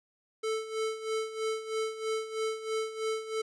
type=tone with tremolo; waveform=square; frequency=440 Hz; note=A4; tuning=in tune; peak=-29 dBFS; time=0.43-3.42 s; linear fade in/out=10 ms; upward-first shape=sine; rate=3.1 Hz; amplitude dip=75%; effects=resampled to 22050 Hz + 11-bit